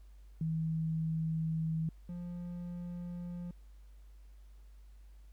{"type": "tone pair in turn", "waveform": ["sine", "triangle"], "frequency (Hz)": [160.8, 175.21], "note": ["E3", "F3"], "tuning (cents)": [-43, 6], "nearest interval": "minor second", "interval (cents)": 149, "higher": "second", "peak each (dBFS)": [-31, -37], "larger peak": "first", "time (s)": [[0.41, 1.89], [2.09, 3.51]], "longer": "first", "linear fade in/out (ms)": 2, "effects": ["added 50 Hz sine -52 dBFS peak until 5.32 s", "pink hiss -73 dBFS RMS until 5.32 s"]}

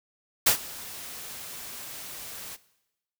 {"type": "noise with ADSR envelope", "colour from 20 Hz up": "white", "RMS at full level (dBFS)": -18, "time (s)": [0.46, 2.57], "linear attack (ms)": 9, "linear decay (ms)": 100, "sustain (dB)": -22, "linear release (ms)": 28, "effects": ["noise-tail reverb RT60 0.9 s tail -18 dB re dry"]}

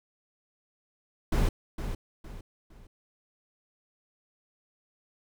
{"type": "noise with echo", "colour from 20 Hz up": "brown", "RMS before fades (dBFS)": -24, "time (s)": [1.32, 1.49], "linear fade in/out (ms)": 5, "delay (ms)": 460, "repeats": 3, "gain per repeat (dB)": -9, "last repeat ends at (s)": 2.87, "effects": []}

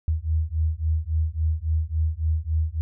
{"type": "beating tone pair", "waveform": "sine", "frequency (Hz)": [77.6, 81.2], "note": ["D#2", "E2"], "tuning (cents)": [-4, -26], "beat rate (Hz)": 3.6, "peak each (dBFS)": -24, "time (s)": [0.08, 2.81], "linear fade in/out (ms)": 0, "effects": []}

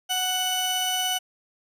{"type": "tone pair together", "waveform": "sawtooth", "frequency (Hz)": [740, 2977], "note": ["F#5", "F#7"], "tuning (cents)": [0, 10], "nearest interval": "2 octaves", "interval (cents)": 2410, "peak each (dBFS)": [-24, -22], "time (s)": [0.09, 1.19], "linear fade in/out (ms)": 20, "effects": ["resampled to 32000 Hz"]}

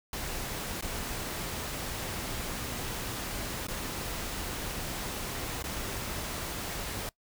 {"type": "noise with dropouts", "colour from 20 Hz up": "pink", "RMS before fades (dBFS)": -36, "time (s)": [0.13, 7.09], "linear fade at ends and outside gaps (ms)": 1, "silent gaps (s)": [[0.81, 0.824], [3.669, 3.684], [5.625, 5.64]], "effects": ["noise-tail reverb RT60 0.1 s tail -21 dB re dry"]}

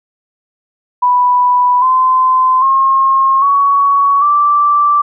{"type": "tone with pitch steps", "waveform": "sine", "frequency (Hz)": [987.8, 1030.3, 1074.7, 1121, 1169.3], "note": ["B5", "C6", "C6", "C#6", "D6"], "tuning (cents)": [0, -27, 46, 19, -8], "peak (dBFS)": -7, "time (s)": [1.02, 5.02], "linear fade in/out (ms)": 10, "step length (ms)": 800, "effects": []}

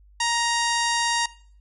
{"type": "harmonic tone", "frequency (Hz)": 937, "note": "A#5", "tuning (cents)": 9, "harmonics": [1, 2, 3, 4, 5, 6, 7, 8, 10], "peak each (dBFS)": [-25, -28, -30, -31, -32, -33, -33, -34, -35], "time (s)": [0.2, 1.26], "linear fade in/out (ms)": 5, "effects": ["noise-tail reverb RT60 0.5 s tail -19 dB re dry", "added 50 Hz sine -50 dBFS peak until 1.6 s"]}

